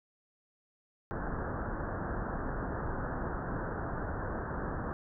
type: low-pass noise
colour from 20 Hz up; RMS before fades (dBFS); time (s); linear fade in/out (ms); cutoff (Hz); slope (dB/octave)
pink; -36; 1.11-4.93; 0; 1700; 96
effects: none